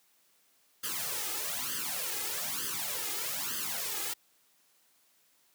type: noise with flanger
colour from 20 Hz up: white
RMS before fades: -35 dBFS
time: 0.83-4.14 s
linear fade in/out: 10 ms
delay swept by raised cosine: 0.63 to 2.43 ms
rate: 1.1 Hz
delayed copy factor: +1
effects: white hiss -68 dBFS RMS until 5.54 s + high-pass 150 Hz 12 dB/octave